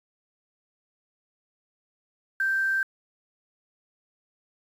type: tone with quantisation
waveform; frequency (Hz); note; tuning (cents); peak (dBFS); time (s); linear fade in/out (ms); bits
sine; 1567; G6; -1; -22; 2.4-2.83; 2; 8
effects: resampled to 32000 Hz